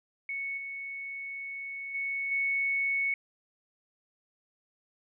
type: tone with level steps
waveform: sine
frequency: 2214 Hz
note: C#7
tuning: 3 cents flat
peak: -32 / -36 / -30 / -26 dBFS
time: 0.29-3.14 s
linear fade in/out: 2 ms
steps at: 0.57 / 1.94 / 2.31 s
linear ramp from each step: 10 ms
effects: none

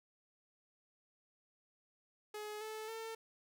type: tone with pitch steps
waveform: sawtooth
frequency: 422.2 / 435.3 / 448.9 Hz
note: G#4 / A4 / A4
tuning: +29 / -19 / +35 cents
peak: -39 dBFS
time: 2.34-3.15 s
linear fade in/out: 5 ms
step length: 270 ms
effects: none

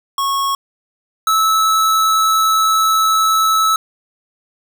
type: tone pair in turn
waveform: square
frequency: 1100 / 1304.9 Hz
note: C#6 / E6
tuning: -14 / -18 cents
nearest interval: minor third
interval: 296 cents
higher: second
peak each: -16 / -12 dBFS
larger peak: second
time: 0.18-0.55 / 1.27-3.76 s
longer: second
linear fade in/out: 2 ms
effects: none

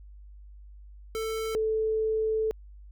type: tone pair in turn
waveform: square / sine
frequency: 443.5 / 438.4 Hz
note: A4 / A4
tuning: +14 / -6 cents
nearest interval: unison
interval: 20 cents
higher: first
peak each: -30 / -24 dBFS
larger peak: second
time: 1.15-1.55 / 1.55-2.51 s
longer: second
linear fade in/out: 0 ms
effects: added 50 Hz sine -45 dBFS peak until 2.91 s

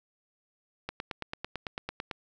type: click train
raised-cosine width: 0.3 ms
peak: -18 dBFS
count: 12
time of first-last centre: 0.89-2.112 s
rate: 9 Hz
effects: none

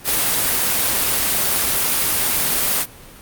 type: noise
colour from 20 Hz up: white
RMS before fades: -18 dBFS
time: 0.04-2.86 s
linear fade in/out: 50 ms
effects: pink hiss -41 dBFS RMS until 3.21 s + Opus 32 kbps

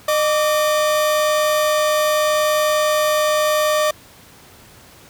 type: tone pair together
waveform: 45% pulse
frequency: 610 / 1159.2 Hz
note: D#5 / D6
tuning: -34 / -23 cents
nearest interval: major seventh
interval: 1111 cents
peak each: -16 / -21 dBFS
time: 0.08-3.91 s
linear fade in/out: 5 ms
effects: pink hiss -45 dBFS RMS until 5.09 s + high-pass 60 Hz 12 dB/octave

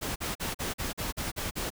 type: noise bursts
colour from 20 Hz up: pink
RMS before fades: -33 dBFS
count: 9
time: 0.01-1.704 s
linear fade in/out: 20 ms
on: 150 ms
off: 43 ms
effects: none

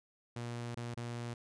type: tone with dropouts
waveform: sawtooth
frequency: 119.1 Hz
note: A#2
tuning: 38 cents sharp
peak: -35 dBFS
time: 0.36-1.34 s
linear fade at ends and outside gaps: 5 ms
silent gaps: 0.747-0.77 / 0.944-0.971 s
effects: resampled to 22050 Hz

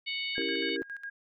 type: harmonic tone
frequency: 740 Hz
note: F#5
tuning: in tune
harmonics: 3 / 4 / 5 / 6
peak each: -35 / -37 / -39 / -41 dBFS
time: 0.06-0.77 s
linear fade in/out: 20 ms
type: tone with tremolo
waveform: sine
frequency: 1629 Hz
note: G#6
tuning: 34 cents flat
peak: -36 dBFS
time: 0.35-1.1 s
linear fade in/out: 10 ms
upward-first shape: square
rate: 7.3 Hz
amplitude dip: 75%
type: chord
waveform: sine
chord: C# diminished seventh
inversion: none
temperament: equal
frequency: 277.2 / 329.6 / 392 / 466.2 Hz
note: C#4 / E4 / G4 / Bb4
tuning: 0 / 0 / 0 / 0 cents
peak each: -38 / -36 / -36 / -37 dBFS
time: 0.38-0.82 s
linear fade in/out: 0 ms
effects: none

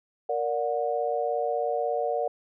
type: chord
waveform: sine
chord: Bb augmented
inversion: none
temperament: just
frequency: 466.2 / 582.7 / 728.4 Hz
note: Bb4 / D5 / F#5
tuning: 0 / -14 / -27 cents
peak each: -29 dBFS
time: 0.29-2.28 s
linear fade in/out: 5 ms
effects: none

